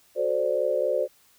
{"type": "chord", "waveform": "sine", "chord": "D dominant seventh", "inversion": "first", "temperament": "equal", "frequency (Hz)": [370, 440, 523.3, 587.3], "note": ["F#4", "A4", "C5", "D5"], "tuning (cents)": [0, 0, 0, 0], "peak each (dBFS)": [-31, -31, -25, -26], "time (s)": [0.15, 1.08], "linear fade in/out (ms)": 50, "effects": ["white hiss -60 dBFS RMS until 1.38 s"]}